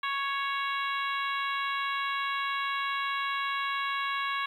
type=harmonic tone; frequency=554.4 Hz; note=C#5; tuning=in tune; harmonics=2 / 3 / 4 / 5 / 6 / 7; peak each=-31 / -35 / -37 / -39 / -41 / -42 dBFS; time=0.03-4.46 s; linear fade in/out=5 ms; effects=10-bit